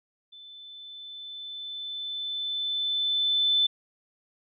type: tone with level ramp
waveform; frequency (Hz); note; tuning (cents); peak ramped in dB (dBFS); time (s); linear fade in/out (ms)
sine; 3520; A7; 0; -45 to -19; 0.32-3.67; 10
effects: none